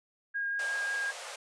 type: tone with vibrato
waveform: sine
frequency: 1626 Hz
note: G#6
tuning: 37 cents flat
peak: -30 dBFS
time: 0.34-1.12 s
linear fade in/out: 20 ms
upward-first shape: sine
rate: 5.4 Hz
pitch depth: 8 cents each way
type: band-pass noise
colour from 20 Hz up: pink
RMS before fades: -43 dBFS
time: 0.59-1.36 s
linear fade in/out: 5 ms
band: 490 to 9700 Hz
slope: 48 dB/octave
effects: none